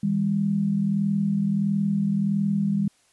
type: tone pair together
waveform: sine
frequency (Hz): 159.6 / 201.1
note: D#3 / G3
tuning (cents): +44 / +44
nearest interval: major third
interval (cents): 400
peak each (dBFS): -27 / -21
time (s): 0.03-2.88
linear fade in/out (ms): 5
effects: white hiss -62 dBFS RMS until 3.12 s + resampled to 24000 Hz